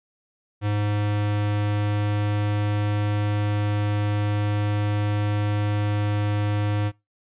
square tone, 103.83 Hz, G#2, in tune, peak -22 dBFS, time 0.61-6.92 s, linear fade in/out 50 ms, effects noise-tail reverb RT60 0.2 s tail -21 dB re dry + resampled to 8000 Hz

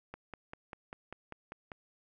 click train, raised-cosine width 0.5 ms, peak -28 dBFS, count 9, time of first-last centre 0.14-1.718 s, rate 5.07 Hz, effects none

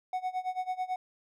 triangle tone with tremolo, 740 Hz, F#5, in tune, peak -26 dBFS, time 0.13-0.96 s, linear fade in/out 2 ms, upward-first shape sine, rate 9.1 Hz, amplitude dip 90%, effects none

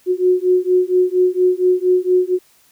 sine beating tone pair, 362.8 / 367.1 Hz, F#4 / F#4, -34 / -14 cents, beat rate 4.3 Hz, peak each -15 dBFS, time 0.06-2.39 s, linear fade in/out 50 ms, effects white hiss -54 dBFS RMS until 2.71 s

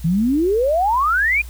sine exponential sweep, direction up, 155.56 to 2489 Hz, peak -14 dBFS, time 0.04-1.42 s, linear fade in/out 10 ms, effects added 60 Hz sine -31 dBFS peak until 1.49 s + white hiss -45 dBFS RMS until 1.49 s

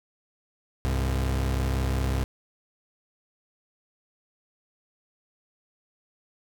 35% pulse tone pair together, 65.41 / 101.47 Hz, C2 / G#2, 0 / -40 cents, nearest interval minor sixth, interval 760 cents, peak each -23 / -29 dBFS, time 0.85-2.24 s, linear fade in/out 0 ms, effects none

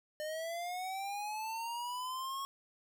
square linear sweep, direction up, 603 to 1100 Hz, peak -38 dBFS, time 0.2-2.45 s, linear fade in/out 0 ms, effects none

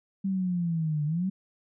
sine linear two-way sweep, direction down then up, 196 to 146.4 to 196 Hz, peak -25 dBFS, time 0.24-1.3 s, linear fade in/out 10 ms, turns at 1.05 s, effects none

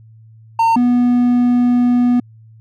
triangle tone pair in turn, 911 / 244.5 Hz, A#5 / B3, -40 / -17 cents, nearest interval octave + major seventh, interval 2277 cents, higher first, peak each -8 / -8 dBFS, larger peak neither, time 0.59-0.76 / 0.76-2.2 s, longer second, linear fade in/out 5 ms, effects added 111 Hz sine -40 dBFS peak until 2.6 s

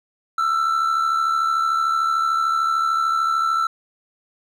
triangle tone with amplitude modulation, 1334 Hz, E6, 20 cents sharp, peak -13 dBFS, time 0.38-3.67 s, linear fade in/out 5 ms, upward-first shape sine, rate 73.4 Hz, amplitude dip 55%, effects none

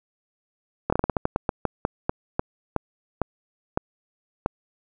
slowing click train, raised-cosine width 1 ms, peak -7 dBFS, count 18, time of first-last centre 0.9-4.461 s, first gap 25 ms, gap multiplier 1.23, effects none

